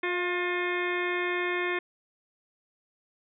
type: harmonic tone with a mistuned harmonic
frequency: 356.2 Hz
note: F4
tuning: 34 cents sharp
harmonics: 1 / 2 / 3 / 4 / 5 / 6 / 7 / 9 / 10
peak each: -30 / -40 / -36 / -41 / -33 / -34 / -38 / -47 / -46 dBFS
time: 0.03-1.79 s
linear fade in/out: 5 ms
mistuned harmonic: 2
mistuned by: -33 cents
effects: none